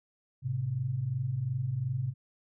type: tone pair together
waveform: sine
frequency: 108.02 / 130.81 Hz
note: A2 / C3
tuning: -31 / 0 cents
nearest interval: minor third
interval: 331 cents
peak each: -35 / -30 dBFS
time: 0.42-2.14 s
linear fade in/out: 50 ms
effects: none